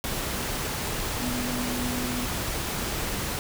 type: tone in noise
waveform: sine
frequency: 246.9 Hz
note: B3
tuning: in tune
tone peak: -30 dBFS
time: 1.22-2.25 s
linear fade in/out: 0 ms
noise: pink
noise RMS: -30 dBFS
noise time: 0.04-3.39 s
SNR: -3 dB
effects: none